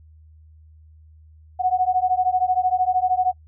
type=beating tone pair; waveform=sine; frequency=731 / 744 Hz; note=F#5 / F#5; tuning=-21 / +9 cents; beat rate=13 Hz; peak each=-20 dBFS; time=1.59-3.33 s; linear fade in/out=20 ms; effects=noise-tail reverb RT60 0.1 s tail -26 dB re dry + added 78 Hz sine -46 dBFS peak until 3.47 s